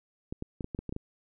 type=clicks; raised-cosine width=3 ms; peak=-22 dBFS; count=9; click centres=0.325 / 0.424 / 0.608 / 0.644 / 0.748 / 0.79 / 0.893 / 0.925 / 0.964 s; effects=none